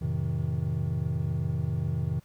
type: chord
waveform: triangle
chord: F dominant seventh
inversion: none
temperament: equal with one note detuned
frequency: 87.31 / 110 / 130.81 / 158.37 Hz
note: F2 / A2 / C3 / Eb3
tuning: 0 / 0 / 0 / +31 cents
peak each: -31 / -32 / -29 / -29 dBFS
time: 0.01-2.2 s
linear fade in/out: 10 ms
effects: pink hiss -63 dBFS RMS until 2.24 s